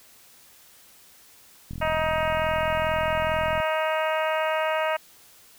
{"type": "click train", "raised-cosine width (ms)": 5, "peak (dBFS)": -23, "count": 81, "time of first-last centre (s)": [1.71, 3.601], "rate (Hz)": 42.3}
{"type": "harmonic tone", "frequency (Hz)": 314.6, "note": "D#4", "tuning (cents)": 19, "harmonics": [2, 3, 4, 5, 6, 7, 8, 9], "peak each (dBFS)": [-25, -29, -31, -33, -35, -36, -37, -38], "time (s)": [1.81, 4.97], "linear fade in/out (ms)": 10}
{"effects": ["white hiss -53 dBFS RMS until 5.58 s"]}